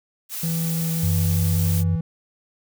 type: noise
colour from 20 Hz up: blue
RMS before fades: -30 dBFS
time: 0.29-1.84 s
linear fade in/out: 50 ms
type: tone with pitch glide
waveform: triangle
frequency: 164.81 to 163.86 Hz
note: E3 to E3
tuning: 0 to -10 cents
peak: -20 dBFS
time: 0.43-2.01 s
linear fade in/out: 5 ms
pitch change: -10 cents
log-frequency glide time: 0.6-0.91 s
type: tone with vibrato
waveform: sine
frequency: 92.5 Hz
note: F#2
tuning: in tune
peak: -19 dBFS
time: 1.03-1.96 s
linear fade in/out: 5 ms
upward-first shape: triangle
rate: 17 Hz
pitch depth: 20 cents each way
effects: none